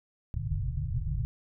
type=low-pass noise; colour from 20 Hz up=white; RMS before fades=-31 dBFS; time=0.34-1.25 s; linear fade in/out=0 ms; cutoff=150 Hz; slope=96 dB/octave; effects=none